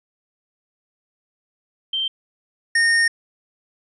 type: tone pair in turn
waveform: sine / square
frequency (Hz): 3136 / 1840.1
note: G7 / A#6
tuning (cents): 0 / -23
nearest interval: major sixth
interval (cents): 923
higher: first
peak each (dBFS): -20 / -15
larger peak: second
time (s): 1.93-2.08 / 2.75-3.08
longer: second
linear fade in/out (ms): 5
effects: resampled to 24000 Hz